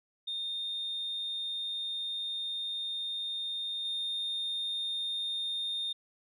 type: tone with level steps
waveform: sine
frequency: 3651 Hz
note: A#7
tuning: 37 cents flat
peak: -32 / -30 dBFS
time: 0.27-5.93 s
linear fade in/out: 10 ms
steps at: 3.85 s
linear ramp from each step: 2 ms
effects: tanh soft clip ceiling -29 dBFS